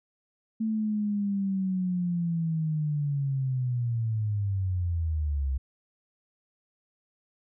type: linear sweep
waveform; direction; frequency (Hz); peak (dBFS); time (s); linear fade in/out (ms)
sine; down; 222.4 to 64.7; -25; 0.6-5.58; 10
effects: none